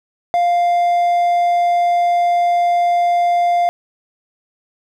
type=tone; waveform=triangle; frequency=699 Hz; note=F5; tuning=1 cent sharp; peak=-10 dBFS; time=0.34-3.69 s; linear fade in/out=0 ms; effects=none